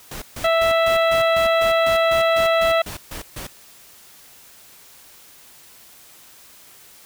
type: noise bursts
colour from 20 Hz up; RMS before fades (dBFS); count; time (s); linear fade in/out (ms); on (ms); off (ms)
pink; -32; 14; 0.11-3.47; 5; 110; 140
type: harmonic tone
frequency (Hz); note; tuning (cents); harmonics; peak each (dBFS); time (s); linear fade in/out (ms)
659.3; E5; 0; 1 / 2 / 3 / 4 / 5 / 6; -16 / -22 / -26 / -28 / -30 / -32; 0.44-2.82; 5
effects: white hiss -47 dBFS RMS until 7.05 s